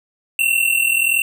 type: tone pair together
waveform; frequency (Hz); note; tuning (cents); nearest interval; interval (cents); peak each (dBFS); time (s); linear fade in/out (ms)
square; 2700 / 2741; E7 / F7; +41 / -33; unison; 26; -18; 0.39-1.22; 2
effects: none